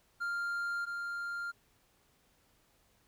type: tone pair in turn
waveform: triangle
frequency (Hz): 1396.9 / 1396.9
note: F6 / F6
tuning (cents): 0 / 0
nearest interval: unison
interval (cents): 0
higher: neither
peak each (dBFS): -31 / -34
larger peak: first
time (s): 0.2-0.86 / 0.86-1.52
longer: neither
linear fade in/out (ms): 20
effects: pink hiss -70 dBFS RMS until 3.07 s